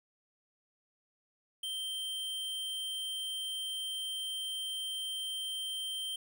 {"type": "tone", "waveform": "square", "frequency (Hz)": 3136, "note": "G7", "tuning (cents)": 0, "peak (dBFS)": -36, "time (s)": [1.63, 6.16], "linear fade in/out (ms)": 5, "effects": ["11-bit"]}